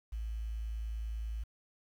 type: tone with quantisation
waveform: sine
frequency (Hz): 55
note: A1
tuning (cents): 0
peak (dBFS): -35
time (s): 0.12-1.44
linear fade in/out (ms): 10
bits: 10
effects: none